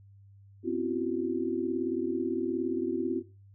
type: tone cluster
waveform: sine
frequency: 254.5 / 272.2 / 336.6 / 375.3 Hz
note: C4 / C#4 / E4 / F#4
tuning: -48 / -31 / +36 / +25 cents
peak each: -34 / -37 / -31 / -33 dBFS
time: 0.63-3.23 s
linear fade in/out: 50 ms
effects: noise-tail reverb RT60 0.3 s tail -17 dB re dry + added 99 Hz sine -52 dBFS peak until 3.54 s